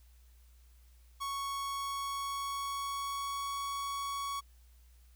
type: tone with pitch glide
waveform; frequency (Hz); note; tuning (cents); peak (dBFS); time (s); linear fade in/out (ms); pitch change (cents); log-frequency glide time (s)
45% pulse; 1108.7 to 1118.3; C#6 to C#6; 0 to +15; -35; 1.2-4.41; 20; +15; 1.59-3.59
effects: added 60 Hz sine -57 dBFS peak until 5.15 s + white hiss -70 dBFS RMS until 5.15 s